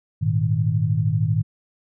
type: chord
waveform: sine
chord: Ab suspended second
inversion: none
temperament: equal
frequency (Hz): 103.83 / 116.54 / 155.56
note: Ab2 / Bb2 / Eb3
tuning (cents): 0 / 0 / 0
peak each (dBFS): -22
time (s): 0.21-1.43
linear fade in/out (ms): 20
effects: none